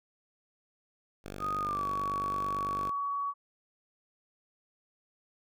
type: tone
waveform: 5% pulse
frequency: 49 Hz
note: G1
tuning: in tune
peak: -29 dBFS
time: 1.24-2.9 s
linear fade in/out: 10 ms
type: tone with pitch glide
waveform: sine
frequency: 1244.5 to 1128.1 Hz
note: D#6 to C#6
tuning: 0 to +30 cents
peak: -30 dBFS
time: 1.39-3.34 s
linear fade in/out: 50 ms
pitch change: -170 cents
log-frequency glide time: 1.59-1.87 s
effects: none